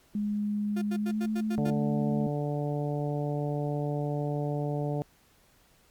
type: tone with pitch glide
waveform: sine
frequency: 207.7 to 216.5 Hz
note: G#3 to A3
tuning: 0 to -28 cents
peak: -27 dBFS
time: 0.15-2.27 s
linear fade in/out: 2 ms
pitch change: +72 cents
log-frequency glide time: 0.94-1.24 s
type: tone bursts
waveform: 35% pulse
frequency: 350.9 Hz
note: F4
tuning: 8 cents sharp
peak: -33 dBFS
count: 7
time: 0.76-1.707 s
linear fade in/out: 10 ms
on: 59 ms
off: 89 ms
type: harmonic tone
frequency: 146.3 Hz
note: D3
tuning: 6 cents flat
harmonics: 1 / 2 / 3 / 4 / 5 / 6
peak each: -30 / -36 / -36 / -37 / -40 / -48 dBFS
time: 1.58-5.02 s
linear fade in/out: 0 ms
effects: pink hiss -63 dBFS RMS until 5.9 s + Opus 48 kbps